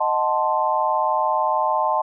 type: chord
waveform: sine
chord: D# diminished seventh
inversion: none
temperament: equal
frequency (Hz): 622.3 / 740 / 880 / 1046.5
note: D#5 / F#5 / A5 / C6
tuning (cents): 0 / 0 / 0 / 0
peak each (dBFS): -24 / -26 / -21 / -23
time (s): 0-2.02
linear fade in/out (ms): 10
effects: none